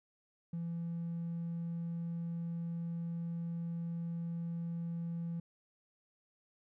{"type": "tone", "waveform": "triangle", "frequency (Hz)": 168.7, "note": "E3", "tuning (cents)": 40, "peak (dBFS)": -33, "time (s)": [0.53, 5.4], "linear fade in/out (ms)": 5, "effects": ["tanh soft clip ceiling -32 dBFS"]}